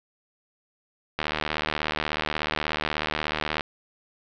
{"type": "click train", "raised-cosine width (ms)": 0.3, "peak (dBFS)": -9, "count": 186, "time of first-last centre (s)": [1.19, 3.608], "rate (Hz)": 76.5, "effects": ["low-pass 5000 Hz 12 dB/octave"]}